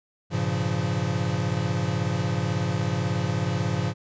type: chord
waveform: square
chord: G half-diminished seventh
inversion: none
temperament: equal with one note detuned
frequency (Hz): 100.23 / 116.54 / 138.59 / 174.61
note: G2 / Bb2 / Db3 / F3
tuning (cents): +39 / 0 / 0 / 0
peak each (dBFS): -30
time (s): 0.3-3.94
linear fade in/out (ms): 50
effects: resampled to 16000 Hz